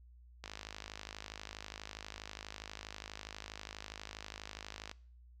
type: click train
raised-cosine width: 0.2 ms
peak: -26 dBFS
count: 235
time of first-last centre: 0.44-4.914 s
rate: 52.3 Hz
effects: noise-tail reverb RT60 0.5 s tail -23 dB re dry + added 60 Hz sine -56 dBFS peak until 5.4 s